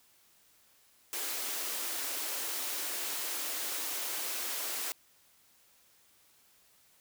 white high-pass noise, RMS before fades -36 dBFS, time 1.13-4.92 s, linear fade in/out 0 ms, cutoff 260 Hz, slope 96 dB/octave, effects white hiss -65 dBFS RMS until 7 s

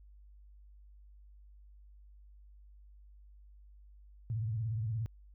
sine tone with vibrato, 111.1 Hz, A2, 17 cents sharp, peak -32 dBFS, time 4.3-5.06 s, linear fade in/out 0 ms, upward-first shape triangle, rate 17 Hz, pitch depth 170 cents each way, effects added 50 Hz sine -54 dBFS peak until 5.34 s

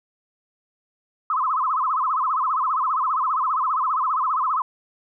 sine tone with vibrato, 1145 Hz, D6, 44 cents flat, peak -19 dBFS, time 1.3-4.62 s, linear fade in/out 2 ms, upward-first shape sine, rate 15 Hz, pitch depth 230 cents each way, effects none

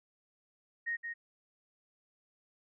sine tone with echo, 1864.7 Hz, A#6, in tune, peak -32 dBFS, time 0.86-0.97 s, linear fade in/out 20 ms, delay 170 ms, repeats 1, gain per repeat -5 dB, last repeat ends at 1.14 s, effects none

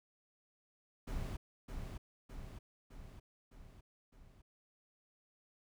brown noise with echo, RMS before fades -40 dBFS, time 1.07-1.37 s, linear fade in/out 10 ms, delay 610 ms, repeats 5, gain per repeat -4 dB, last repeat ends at 4.42 s, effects none

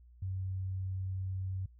sine tone, 94.4 Hz, F#2, 35 cents sharp, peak -34 dBFS, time 0.22-1.66 s, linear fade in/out 5 ms, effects noise-tail reverb RT60 0.1 s tail -25 dB re dry + added 60 Hz sine -55 dBFS peak until 1.79 s

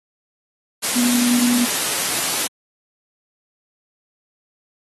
sine tone in noise, 243.1 Hz, B3, 27 cents flat, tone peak -15 dBFS, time 0.95-1.66 s, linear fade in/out 20 ms, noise white, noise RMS -21 dBFS, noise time 0.82-2.48 s, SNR +3 dB, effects high-pass 150 Hz 12 dB/octave + AAC 32 kbps

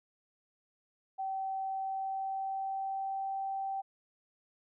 sine tone with pitch glide, 770 to 777.6 Hz, G5 to G5, -31 to -14 cents, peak -33 dBFS, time 1.18-3.82 s, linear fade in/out 20 ms, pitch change +17 cents, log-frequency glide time 1.57-3.33 s, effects none

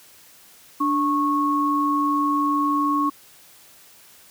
sine tone pair together, 292.9 / 1100 Hz, D4 / C#6, -5 / -14 cents, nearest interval octave + major seventh, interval 2291 cents, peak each -22 / -20 dBFS, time 0.8-3.1 s, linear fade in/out 10 ms, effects white hiss -50 dBFS RMS until 4.3 s + high-pass 60 Hz 12 dB/octave

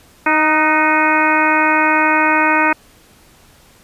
harmonic tone with a mistuned harmonic, 311.1 Hz, D#4, in tune, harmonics 1 / 2 / 3 / 4 / 5 / 6 / 7 / 8, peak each -19 / -22 / -16 / -20 / -18 / -21 / -21 / -20 dBFS, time 0.26-2.73 s, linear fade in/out 5 ms, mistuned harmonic 5, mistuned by -46 cents, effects pink hiss -48 dBFS RMS until 3.83 s + resampled to 32000 Hz

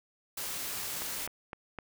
white noise, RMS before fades -37 dBFS, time 0.37-1.27 s, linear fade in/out 5 ms
click train, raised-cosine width 0.5 ms, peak -24 dBFS, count 4, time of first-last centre 1.02-1.787 s, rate 3.91 Hz
effects none

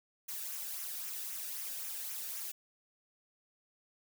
blue noise with flanger, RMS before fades -41 dBFS, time 0.28-2.52 s, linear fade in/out 10 ms, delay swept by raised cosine 0.22 to 0.98 ms, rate 3.8 Hz, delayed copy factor -0.5, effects none

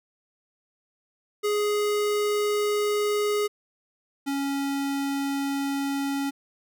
square tone pair in turn, 416.2 / 277.8 Hz, G#4 / C#4, +4 / +4 cents, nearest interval perfect fifth, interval 700 cents, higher first, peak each -23 / -26 dBFS, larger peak first, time 1.43-3.48 / 4.26-6.31 s, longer neither, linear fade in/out 20 ms, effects none

